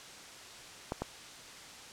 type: clicks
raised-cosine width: 1 ms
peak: -19 dBFS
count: 2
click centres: 0.921 / 1.02 s
effects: white hiss -49 dBFS RMS until 1.92 s + low-pass 7000 Hz 12 dB/octave